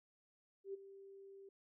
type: tone with ADSR envelope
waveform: sine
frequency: 392 Hz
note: G4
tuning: in tune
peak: -40 dBFS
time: 0.64-1.49 s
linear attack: 100 ms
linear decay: 16 ms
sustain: -14 dB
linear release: 4 ms
effects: none